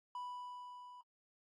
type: tone with level ramp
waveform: triangle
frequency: 987.8 Hz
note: B5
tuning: in tune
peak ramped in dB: -39 to -51 dBFS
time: 0.15-1.01 s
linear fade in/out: 2 ms
effects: AAC 32 kbps